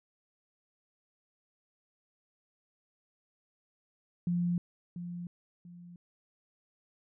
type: tone with echo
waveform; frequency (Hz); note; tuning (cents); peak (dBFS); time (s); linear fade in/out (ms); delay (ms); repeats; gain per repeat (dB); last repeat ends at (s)
sine; 174.61; F3; 0; -27; 4.27-4.58; 2; 690; 2; -10; 5.96
effects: none